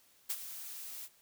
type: noise with ADSR envelope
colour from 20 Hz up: blue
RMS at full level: -34 dBFS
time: 0.29-1.09 s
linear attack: 15 ms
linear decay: 52 ms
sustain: -11 dB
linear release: 47 ms
effects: white hiss -66 dBFS RMS until 1.21 s